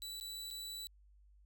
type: tone with dropouts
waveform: sawtooth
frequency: 3951 Hz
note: B7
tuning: in tune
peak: -40 dBFS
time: 0.02-0.87 s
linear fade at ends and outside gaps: 0 ms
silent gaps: 0.2-0.21 / 0.504-0.51 s
effects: added 50 Hz sine -61 dBFS peak until 1.45 s